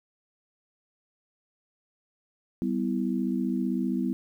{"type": "tone cluster", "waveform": "sine", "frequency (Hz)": [193.8, 249.2, 327.6], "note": ["G3", "B3", "E4"], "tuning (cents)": [-20, 16, -11], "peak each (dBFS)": [-29, -28, -32], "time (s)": [2.62, 4.13], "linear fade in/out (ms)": 0, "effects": ["10-bit"]}